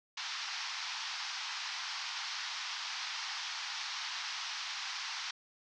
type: band-pass noise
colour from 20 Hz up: white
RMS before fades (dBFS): -40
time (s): 0.17-5.31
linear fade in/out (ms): 5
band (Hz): 820 to 5700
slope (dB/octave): 48
effects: none